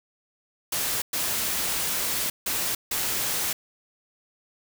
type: noise bursts at uneven times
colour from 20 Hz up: white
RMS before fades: -27 dBFS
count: 4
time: 0.72-1.02 / 1.13-2.3 / 2.46-2.75 / 2.91-3.53 s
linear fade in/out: 5 ms
effects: none